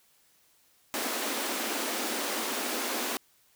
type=high-pass noise; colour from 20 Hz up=pink; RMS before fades=-32 dBFS; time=0.94-3.17 s; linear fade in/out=0 ms; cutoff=220 Hz; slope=96 dB/octave; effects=white hiss -65 dBFS RMS until 3.55 s